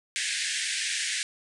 pink band-pass noise, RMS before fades -30 dBFS, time 0.16-1.23 s, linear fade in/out 0 ms, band 1600 to 9700 Hz, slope 96 dB/octave, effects none

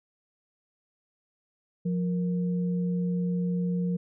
sine tone pair together, 176.6 / 466.3 Hz, F3 / A#4, +20 / +1 cents, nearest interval octave + perfect fourth, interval 1681 cents, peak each -25 / -37 dBFS, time 1.85-3.97 s, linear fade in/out 10 ms, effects none

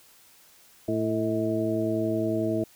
harmonic tone with a mistuned harmonic, 111 Hz, A2, 16 cents sharp, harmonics 1 / 2 / 3 / 4 / 6, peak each -33 / -31 / -27 / -33 / -30 dBFS, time 0.88-2.64 s, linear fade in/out 5 ms, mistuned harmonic 6, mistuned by -74 cents, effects white hiss -56 dBFS RMS until 2.75 s

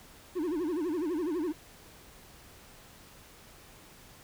triangle tone with vibrato, 329.6 Hz, E4, in tune, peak -27 dBFS, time 0.35-1.53 s, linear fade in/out 20 ms, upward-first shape sine, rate 12 Hz, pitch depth 200 cents each way, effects pink hiss -54 dBFS RMS until 4.23 s

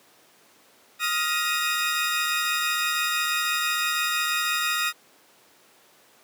35% pulse tone cluster, 1251 / 1400 / 1889 / 2496 / 3702 Hz, D#6 / F6 / A#6 / D#7 / A#7, +9 / +4 / +22 / +5 / -13 cents, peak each -28 dBFS, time 0.99-4.93 s, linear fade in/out 50 ms, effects pink hiss -56 dBFS RMS until 6.23 s + high-pass 300 Hz 12 dB/octave

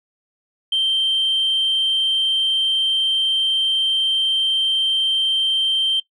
sine tone, 3136 Hz, G7, in tune, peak -14 dBFS, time 0.72-6 s, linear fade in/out 5 ms, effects noise-tail reverb RT60 0.1 s tail -19 dB re dry + tanh soft clip ceiling -13 dBFS

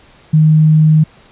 sine tone, 155.56 Hz, D#3, in tune, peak -5 dBFS, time 0.33-1.04 s, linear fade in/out 10 ms, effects pink hiss -45 dBFS RMS until 1.31 s + resampled to 8000 Hz

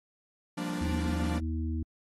45% pulse chord, G minor seventh, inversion third, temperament equal, 174.61 / 196 / 233.1 / 293.7 Hz, F3 / G3 / Bb3 / D4, 0 / 0 / 0 / 0 cents, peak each -36 / -40 / -40 / -36 dBFS, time 0.57-1.39 s, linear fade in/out 10 ms
harmonic tone, 80 Hz, D#2, 49 cents sharp, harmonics 1 / 3 / 4, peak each -30 / -37 / -39 dBFS, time 0.81-1.83 s, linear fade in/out 5 ms
effects AAC 32 kbps

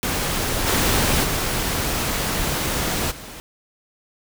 pink noise with level steps, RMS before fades -23 / -19 / -23 / -37 dBFS, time 0.03-3.4 s, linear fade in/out 0 ms, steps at 0.66 / 1.23 / 3.1 s, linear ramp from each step 20 ms, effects none

